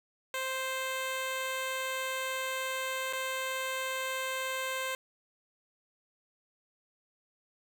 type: tone with dropouts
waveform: 10% pulse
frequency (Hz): 523.3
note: C5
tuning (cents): 0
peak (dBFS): -24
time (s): 0.34-4.95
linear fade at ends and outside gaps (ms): 1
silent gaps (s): 3.127-3.133
effects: none